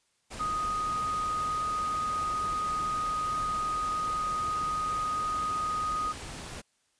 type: tone in noise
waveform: sine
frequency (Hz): 1244.5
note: D#6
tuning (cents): 0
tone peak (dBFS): -28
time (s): 0.39-6.13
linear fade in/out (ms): 20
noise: pink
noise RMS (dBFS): -41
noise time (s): 0.3-6.62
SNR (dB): +10
effects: white hiss -72 dBFS RMS until 6.99 s + resampled to 22050 Hz